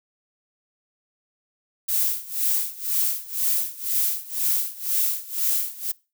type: noise with tremolo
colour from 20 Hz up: violet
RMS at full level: -21 dBFS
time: 1.88-5.92 s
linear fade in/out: 10 ms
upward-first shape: sine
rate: 2 Hz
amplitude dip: 90%
effects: noise-tail reverb RT60 0.3 s tail -23 dB re dry